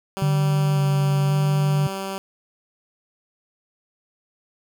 10% pulse tone, 193.7 Hz, G3, 20 cents flat, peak -19 dBFS, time 0.17-2.18 s, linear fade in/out 0 ms
sine tone with vibrato, 145.4 Hz, D3, 17 cents flat, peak -17 dBFS, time 0.22-1.87 s, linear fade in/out 2 ms, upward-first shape square, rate 0.92 Hz, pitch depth 22 cents each way
effects none

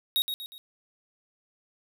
square tone with echo, 3771 Hz, A#7, 19 cents sharp, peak -23 dBFS, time 0.16-0.22 s, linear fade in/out 0 ms, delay 120 ms, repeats 3, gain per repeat -7 dB, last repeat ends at 0.58 s, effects none

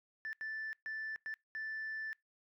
sine tone bursts at uneven times, 1760 Hz, A6, in tune, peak -37 dBFS, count 5, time 0.25-0.33 / 0.41-0.73 / 0.86-1.16 / 1.26-1.34 / 1.55-2.13 s, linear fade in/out 0 ms, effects noise-tail reverb RT60 0.2 s tail -26 dB re dry + tanh soft clip ceiling -36 dBFS

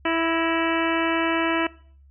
harmonic tone with a mistuned harmonic, 329.6 Hz, E4, in tune, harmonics 1 / 2 / 3 / 4 / 5 / 6 / 7 / 8 / 9, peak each -24 / -27 / -29 / -30 / -31 / -32 / -32 / -33 / -34 dBFS, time 0.05-1.67 s, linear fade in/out 5 ms, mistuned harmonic 6, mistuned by -62 cents, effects noise-tail reverb RT60 0.5 s tail -21 dB re dry + added 69 Hz sine -49 dBFS peak until 2.1 s

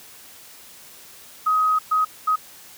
sine tone bursts at uneven times, 1261 Hz, D#6, 23 cents sharp, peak -16 dBFS, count 3, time 1.46-1.79 / 1.91-2.05 / 2.27-2.36 s, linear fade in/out 10 ms, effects white hiss -45 dBFS RMS until 2.77 s + high-pass 60 Hz 12 dB/octave

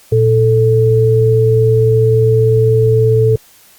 sine tone pair together, 116.54 / 440 Hz, A#2 / A4, 0 / 0 cents, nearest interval octave + major seventh, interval 2300 cents, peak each -10 dBFS, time 0.12-3.36 s, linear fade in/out 5 ms, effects white hiss -45 dBFS RMS until 3.78 s + Opus 48 kbps

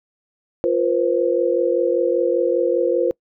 sine chord, F suspended fourth, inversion none, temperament equal with one note detuned, 349.2 / 478.2 / 523.3 Hz, F4 / Bb4 / C5, 0 / +44 / 0 cents, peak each -20 dBFS, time 0.64-3.11 s, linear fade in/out 0 ms, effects noise-tail reverb RT60 0.1 s tail -25 dB re dry

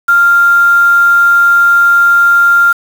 sine tone with quantisation, 1394 Hz, F6, 4 cents flat, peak -4 dBFS, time 0.08-2.73 s, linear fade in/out 10 ms, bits 4, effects none

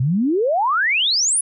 sine exponential sweep, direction up, 119.2 to 10548 Hz, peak -15 dBFS, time 0-1.41 s, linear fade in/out 5 ms, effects none

